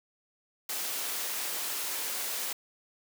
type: high-pass noise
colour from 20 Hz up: white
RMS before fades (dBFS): -34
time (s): 0.69-2.53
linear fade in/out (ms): 5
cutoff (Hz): 340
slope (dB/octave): 12
effects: none